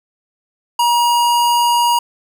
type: tone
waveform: square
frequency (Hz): 953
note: A#5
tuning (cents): +38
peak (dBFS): -12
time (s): 0.79-1.99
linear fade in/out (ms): 5
effects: none